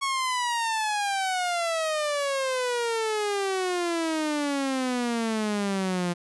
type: exponential sweep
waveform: sawtooth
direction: down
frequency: 1108.7 to 172.9 Hz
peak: -21 dBFS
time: 0.01-6.14 s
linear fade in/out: 20 ms
effects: resampled to 24000 Hz